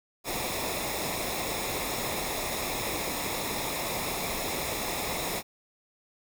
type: noise with comb filter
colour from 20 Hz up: pink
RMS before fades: -32 dBFS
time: 0.24-5.43 s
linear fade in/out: 50 ms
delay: 0.66 ms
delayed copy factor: -0.65
effects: none